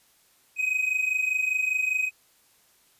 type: tone pair together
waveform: triangle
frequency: 2498 / 2523 Hz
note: D#7 / D#7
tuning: +6 / +23 cents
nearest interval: unison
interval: 17 cents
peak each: -27 / -23 dBFS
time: 0.56-2.11 s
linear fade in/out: 50 ms
effects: white hiss -62 dBFS RMS until 2.99 s + resampled to 32000 Hz